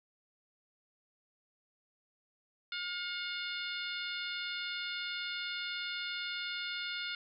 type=harmonic tone with a mistuned harmonic; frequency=712 Hz; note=F5; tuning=33 cents sharp; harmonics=2 / 3 / 4 / 5 / 6 / 7; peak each=-41 / -43 / -44 / -42 / -45 / -52 dBFS; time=2.72-7.15 s; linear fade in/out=2 ms; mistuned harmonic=3; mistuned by=+28 cents; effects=none